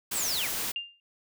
white noise, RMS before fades -32 dBFS, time 0.11-0.72 s, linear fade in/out 10 ms
sine linear sweep, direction down, 8870 to 1480 Hz, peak -29 dBFS, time 0.12-0.49 s, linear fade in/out 50 ms
sine tone with exponential decay, 2800 Hz, F7, 4 cents sharp, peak -27 dBFS, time 0.76-1 s, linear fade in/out 1 ms, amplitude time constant 51 ms
effects none

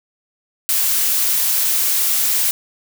blue noise, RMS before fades -17 dBFS, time 0.69-2.51 s, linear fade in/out 0 ms, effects none

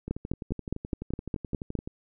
two click trains, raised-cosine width 3 ms, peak -15 / -22 dBFS, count 9 / 22, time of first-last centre 0.11-1.753 / 0.08-1.875 s, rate 4.87 / 11.7 Hz, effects none

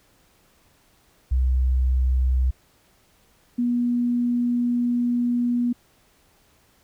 sine tone pair in turn, 63.9 / 241.7 Hz, C2 / B3, -40 / -37 cents, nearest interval octave + major seventh, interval 2303 cents, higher second, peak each -17 / -19 dBFS, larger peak first, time 1.31-2.51 / 3.58-5.73 s, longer second, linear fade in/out 10 ms, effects pink hiss -60 dBFS RMS until 6.83 s

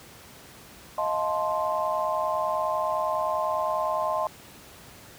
sine chord, F dominant seventh, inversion third, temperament just, 628.6 / 698.5 / 873.1 / 1047.7 Hz, Eb5 / F5 / A5 / C6, +18 / 0 / -14 / +2 cents, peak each -28 / -33 / -31 / -28 dBFS, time 0.98-4.27 s, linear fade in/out 2 ms, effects pink hiss -48 dBFS RMS until 5.18 s + high-pass 60 Hz 12 dB/octave

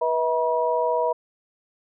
sine tone cluster, 488 / 642 / 963 Hz, B4 / E5 / B5, -21 / -46 / -44 cents, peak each -24 dBFS, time 0.01-1.13 s, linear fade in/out 10 ms, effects none

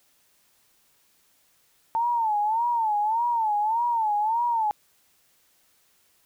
sine tone with vibrato, 891 Hz, A5, 22 cents sharp, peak -21 dBFS, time 1.95-4.71 s, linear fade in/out 0 ms, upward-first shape sine, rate 1.7 Hz, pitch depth 130 cents each way, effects white hiss -64 dBFS RMS until 6.25 s

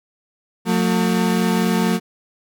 35% pulse tone pair together, 180.8 / 225.1 Hz, F#3 / A3, -40 / +40 cents, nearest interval major third, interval 380 cents, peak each -17 dBFS, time 0.65-2 s, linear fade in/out 50 ms, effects none

